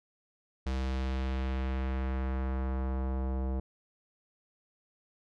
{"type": "tone with low-pass filter sweep", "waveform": "square", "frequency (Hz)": 65.41, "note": "C2", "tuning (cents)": 0, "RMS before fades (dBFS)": -32, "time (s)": [0.66, 3.6], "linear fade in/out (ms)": 5, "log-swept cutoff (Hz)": [5400, 690], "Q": 1, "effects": []}